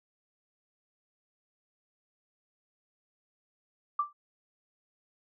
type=tone with exponential decay; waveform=sine; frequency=1174.7 Hz; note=D6; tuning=in tune; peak=-22 dBFS; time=3.99-4.13 s; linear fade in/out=5 ms; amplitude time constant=29 ms; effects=none